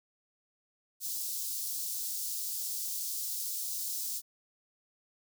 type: high-pass noise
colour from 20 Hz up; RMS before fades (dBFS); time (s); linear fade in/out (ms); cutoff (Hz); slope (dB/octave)
white; -36; 1-4.22; 50; 4600; 24
effects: none